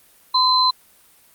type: tone pair together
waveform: sine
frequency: 1018 / 4072 Hz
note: C6 / C8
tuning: -48 / -48 cents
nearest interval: 2 octaves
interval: 2400 cents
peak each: -16 dBFS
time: 0.34-0.71 s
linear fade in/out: 10 ms
effects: white hiss -53 dBFS RMS until 1.34 s + Opus 32 kbps

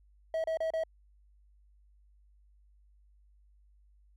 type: tone bursts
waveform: triangle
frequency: 645 Hz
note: E5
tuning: 38 cents flat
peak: -27 dBFS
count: 4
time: 0.34-0.836 s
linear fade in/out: 2 ms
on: 100 ms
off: 32 ms
effects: added 50 Hz sine -60 dBFS peak until 4.16 s

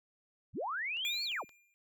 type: linear two-way sweep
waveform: sine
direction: up then down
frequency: 44.78 to 4500 to 44.78 Hz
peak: -34 dBFS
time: 0.53-1.45 s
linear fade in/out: 50 ms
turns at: 1.24 s
type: click train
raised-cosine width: 0.2 ms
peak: -39 dBFS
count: 4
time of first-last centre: 0.97-1.493 s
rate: 5.74 Hz
type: tone with exponential decay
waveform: square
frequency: 2401 Hz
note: D7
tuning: 38 cents sharp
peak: -34 dBFS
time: 1.05-1.74 s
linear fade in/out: 0 ms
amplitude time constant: 150 ms
effects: none

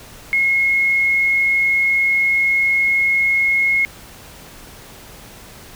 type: tone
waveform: sine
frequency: 2164 Hz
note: C#7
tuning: 42 cents flat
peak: -13 dBFS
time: 0.33-3.85 s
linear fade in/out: 0 ms
effects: pink hiss -40 dBFS RMS until 5.75 s

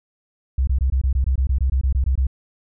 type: tone bursts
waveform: sine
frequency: 65.41 Hz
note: C2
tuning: in tune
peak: -15 dBFS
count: 15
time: 0.58-2.269 s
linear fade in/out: 5 ms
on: 93 ms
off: 21 ms
effects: none

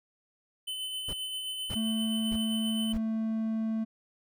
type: tone with tremolo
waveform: square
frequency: 3036 Hz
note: F#7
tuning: 44 cents sharp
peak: -33 dBFS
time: 0.67-2.93 s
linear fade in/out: 10 ms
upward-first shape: sine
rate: 7.6 Hz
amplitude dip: 30%
type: noise bursts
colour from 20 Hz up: brown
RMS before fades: -36 dBFS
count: 4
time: 1.08-2.98 s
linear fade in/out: 10 ms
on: 55 ms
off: 560 ms
type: tone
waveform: triangle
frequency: 221.8 Hz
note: A3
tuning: 14 cents sharp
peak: -26 dBFS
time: 1.75-3.85 s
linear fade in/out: 20 ms
effects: none

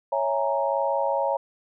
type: chord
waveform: sine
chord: A# half-diminished seventh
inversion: first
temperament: equal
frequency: 554.4 / 659.3 / 830.6 / 932.3 Hz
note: C#5 / E5 / G#5 / A#5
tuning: 0 / 0 / 0 / 0 cents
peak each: -25 / -29 / -29 / -27 dBFS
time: 0.12-1.37 s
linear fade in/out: 5 ms
effects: none

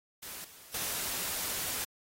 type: noise with level steps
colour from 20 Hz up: white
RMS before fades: -43 / -53 / -35 dBFS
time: 0.22-1.85 s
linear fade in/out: 10 ms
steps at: 0.44 / 0.74 s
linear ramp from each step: 5 ms
effects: AAC 48 kbps

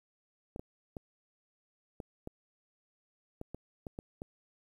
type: clicks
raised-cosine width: 2 ms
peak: -27 dBFS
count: 10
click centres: 0.561 / 0.595 / 0.968 / 2.002 / 2.274 / 3.414 / 3.546 / 3.868 / 3.989 / 4.219 s
effects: 10-bit

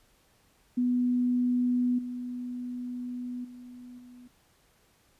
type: tone with level steps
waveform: sine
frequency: 246.9 Hz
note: B3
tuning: in tune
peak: -23 / -33 / -43 / -47 dBFS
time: 0.77-4.28 s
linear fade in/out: 10 ms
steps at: 1.98 / 3.44 / 3.98 s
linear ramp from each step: 10 ms
effects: pink hiss -65 dBFS RMS until 5.19 s + resampled to 32000 Hz

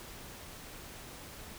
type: silence
effects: pink hiss -48 dBFS RMS until 1.58 s

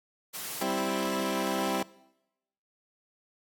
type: high-pass noise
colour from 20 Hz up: white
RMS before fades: -37 dBFS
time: 0.33-0.64 s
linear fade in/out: 20 ms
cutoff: 110 Hz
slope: 96 dB/octave
type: chord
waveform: 15% pulse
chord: C major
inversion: second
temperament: equal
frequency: 196 / 261.6 / 329.6 Hz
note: G3 / C4 / E4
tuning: 0 / 0 / 0 cents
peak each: -26 dBFS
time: 0.61-1.83 s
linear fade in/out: 5 ms
effects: noise-tail reverb RT60 0.9 s tail -21 dB re dry + AAC 64 kbps

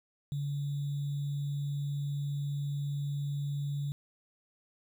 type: tone with sample-and-hold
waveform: sine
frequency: 142.8 Hz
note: D3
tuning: 48 cents flat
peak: -31 dBFS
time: 0.32-3.92 s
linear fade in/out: 0 ms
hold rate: 3675 Hz
effects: none

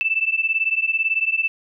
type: beating tone pair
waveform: sine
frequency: 2637 / 2655 Hz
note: E7 / E7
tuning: 0 / +12 cents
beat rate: 18 Hz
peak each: -21 dBFS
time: 0.01-1.48 s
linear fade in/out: 0 ms
effects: none

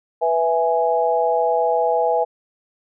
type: chord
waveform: sine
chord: E major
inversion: second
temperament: equal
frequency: 493.9 / 659.3 / 830.6 Hz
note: B4 / E5 / G#5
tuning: 0 / 0 / 0 cents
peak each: -20 dBFS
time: 0.21-2.25 s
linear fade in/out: 20 ms
effects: none

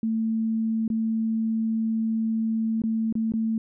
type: tone with dropouts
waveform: sine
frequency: 223.1 Hz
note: A3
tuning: 24 cents sharp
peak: -22 dBFS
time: 0.03-3.58 s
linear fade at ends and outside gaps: 2 ms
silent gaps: 0.879-0.901 / 2.819-2.837 / 3.126-3.153 / 3.321-3.337 s
effects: none

